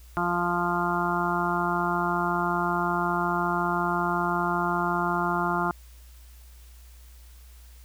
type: harmonic tone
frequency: 174.61 Hz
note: F3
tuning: in tune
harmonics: 1 / 2 / 4 / 5 / 6 / 7 / 8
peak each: -31 / -31 / -31 / -31 / -31 / -31 / -31 dBFS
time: 0.17-5.71 s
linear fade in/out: 0 ms
effects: added 60 Hz sine -46 dBFS peak until 7.84 s + white hiss -57 dBFS RMS until 7.84 s